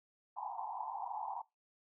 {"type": "band-pass noise", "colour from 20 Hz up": "pink", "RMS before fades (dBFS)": -42, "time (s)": [0.36, 1.42], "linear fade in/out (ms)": 10, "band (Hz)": [750, 1000], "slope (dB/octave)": 96, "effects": ["noise-tail reverb RT60 0.2 s tail -20 dB re dry"]}